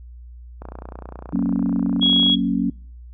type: click train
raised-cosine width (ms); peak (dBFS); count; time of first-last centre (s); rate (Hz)
1; -21; 51; 0.62-2.298; 29.8
type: chord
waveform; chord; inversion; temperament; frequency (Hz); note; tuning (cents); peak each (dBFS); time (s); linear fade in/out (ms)
sine; F# major; none; equal; 185 / 233.1 / 277.2; F#3 / A#3 / C#4; 0 / 0 / 0; -22; 1.33-2.7; 5
type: tone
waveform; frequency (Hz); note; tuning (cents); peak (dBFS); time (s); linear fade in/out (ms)
sine; 3322; G#7; 0; -14; 2.01-2.36; 20
effects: noise-tail reverb RT60 0.5 s tail -25 dB re dry + added 60 Hz sine -37 dBFS peak until 3.13 s